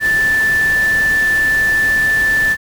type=tone in noise; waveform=sine; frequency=1760 Hz; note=A6; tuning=in tune; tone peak=-11 dBFS; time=0-2.57 s; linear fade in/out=50 ms; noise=pink; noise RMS=-27 dBFS; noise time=0-2.57 s; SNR=+13 dB; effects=none